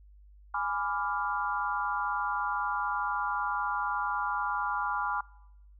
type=chord; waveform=sine; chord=G# diminished seventh; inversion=none; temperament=equal with one note detuned; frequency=830.6 / 994.6 / 1174.7 / 1396.9 Hz; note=G#5 / B5 / D6 / F6; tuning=0 / +12 / 0 / 0 cents; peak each=-34 dBFS; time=0.54-5.21 s; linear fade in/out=5 ms; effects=noise-tail reverb RT60 0.9 s tail -24 dB re dry + added 50 Hz sine -52 dBFS peak until 5.79 s